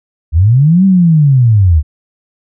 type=linear two-way sweep; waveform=sine; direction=up then down; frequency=71.1 to 196 to 71.1 Hz; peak=-4 dBFS; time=0.32-1.83 s; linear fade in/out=50 ms; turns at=0.85 s; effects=none